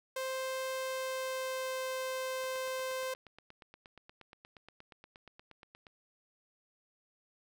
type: tone with pitch glide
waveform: sawtooth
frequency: 523.3 to 519.7 Hz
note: C5 to C5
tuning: 0 to -12 cents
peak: -31 dBFS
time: 0.16-3.14 s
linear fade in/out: 5 ms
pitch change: -12 cents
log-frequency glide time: 0.72-1.87 s
type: click train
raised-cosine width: 0.3 ms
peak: -36 dBFS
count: 30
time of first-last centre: 2.44-5.868 s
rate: 8.46 Hz
effects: none